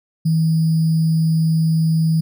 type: tone with sample-and-hold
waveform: sine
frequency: 160.9 Hz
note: E3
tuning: 42 cents flat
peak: -13 dBFS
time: 0.25-2.21 s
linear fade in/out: 10 ms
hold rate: 4900 Hz
effects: none